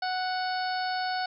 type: harmonic tone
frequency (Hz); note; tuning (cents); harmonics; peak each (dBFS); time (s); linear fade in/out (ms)
740; F#5; 0; 1 / 2 / 3 / 4 / 5 / 6 / 7; -29 / -34 / -44 / -45 / -45 / -37 / -44; 0.02-1.26; 5
effects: none